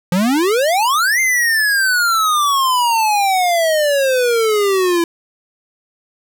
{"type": "exponential two-way sweep", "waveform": "square", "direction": "up then down", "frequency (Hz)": [170, 2112, 334.1], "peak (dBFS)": -13, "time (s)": [0.12, 5.04], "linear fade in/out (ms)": 2, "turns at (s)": 1.2, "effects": []}